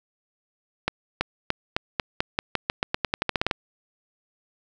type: accelerating click train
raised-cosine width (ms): 0.3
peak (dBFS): -6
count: 19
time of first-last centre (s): 0.88-3.512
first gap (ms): 330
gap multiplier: 0.89
effects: none